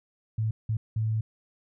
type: tone bursts at uneven times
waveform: sine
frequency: 110 Hz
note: A2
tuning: in tune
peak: -24 dBFS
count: 3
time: 0.38-0.51 / 0.69-0.77 / 0.96-1.21 s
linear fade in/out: 5 ms
effects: none